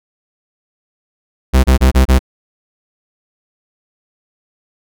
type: tone bursts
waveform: 45% pulse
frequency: 65 Hz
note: C2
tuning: 11 cents flat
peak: -6 dBFS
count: 5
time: 1.53-2.192 s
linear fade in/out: 20 ms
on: 110 ms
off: 28 ms
effects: none